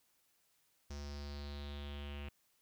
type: tone with low-pass filter sweep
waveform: square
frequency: 71.9 Hz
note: D2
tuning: 36 cents flat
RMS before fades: -45 dBFS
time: 0.9-2.29 s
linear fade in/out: 5 ms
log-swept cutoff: 5800 to 2700 Hz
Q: 5.1
effects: white hiss -75 dBFS RMS until 2.61 s